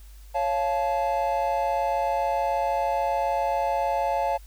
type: chord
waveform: triangle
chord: Db augmented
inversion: none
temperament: just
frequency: 554.4 / 693 / 866.2 Hz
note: Db5 / F5 / A5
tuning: 0 / -14 / -27 cents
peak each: -26 / -25 / -24 dBFS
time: 0.34-4.38 s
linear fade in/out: 20 ms
effects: added 50 Hz sine -43 dBFS peak until 4.46 s + white hiss -57 dBFS RMS until 4.46 s